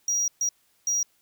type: tone bursts at uneven times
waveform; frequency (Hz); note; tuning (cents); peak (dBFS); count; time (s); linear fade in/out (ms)
triangle; 5740; F8; +47; -21; 3; 0.08-0.28 / 0.41-0.49 / 0.87-1.03; 2
effects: white hiss -66 dBFS RMS until 1.21 s